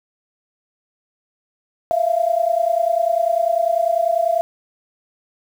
sine tone pair together, 660 / 690.1 Hz, E5 / F5, +2 / -21 cents, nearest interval minor second, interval 77 cents, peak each -18 / -18 dBFS, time 1.91-4.41 s, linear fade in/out 0 ms, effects 7-bit

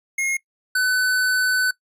square tone pair in turn, 2151 / 1506 Hz, C7 / F#6, +47 / +30 cents, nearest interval tritone, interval 617 cents, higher first, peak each -21 / -18 dBFS, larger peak second, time 0.18-0.37 / 0.75-1.71 s, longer second, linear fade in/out 5 ms, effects noise-tail reverb RT60 0.1 s tail -21 dB re dry + resampled to 32000 Hz

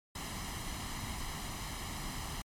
pink noise with comb filter, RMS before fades -40 dBFS, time 0.15-2.42 s, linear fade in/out 5 ms, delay 0.99 ms, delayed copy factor +0.6, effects low-pass 12000 Hz 12 dB/octave + MP3 96 kbps

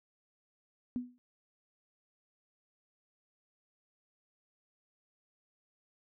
sine tone with exponential decay, 246.9 Hz, B3, in tune, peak -29 dBFS, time 0.96-1.18 s, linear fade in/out 0 ms, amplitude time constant 47 ms, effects none

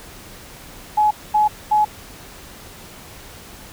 sine tone bursts, 847 Hz, G#5, 34 cents sharp, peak -12 dBFS, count 3, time 0.97-1.85 s, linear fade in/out 10 ms, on 140 ms, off 230 ms, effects pink hiss -40 dBFS RMS until 3.72 s

